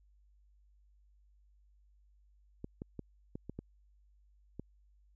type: clicks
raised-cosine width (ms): 3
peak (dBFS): -28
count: 7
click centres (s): 2.644 / 2.819 / 2.993 / 3.355 / 3.496 / 3.59 / 4.596
effects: added 50 Hz sine -63 dBFS peak until 5.15 s